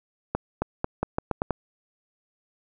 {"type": "accelerating click train", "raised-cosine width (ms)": 1, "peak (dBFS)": -10, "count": 8, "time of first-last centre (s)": [0.35, 1.507], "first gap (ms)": 270, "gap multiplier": 0.83, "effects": []}